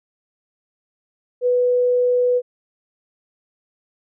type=tone; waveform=sine; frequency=493.9 Hz; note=B4; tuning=in tune; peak=-14 dBFS; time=1.41-2.42 s; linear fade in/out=50 ms; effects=none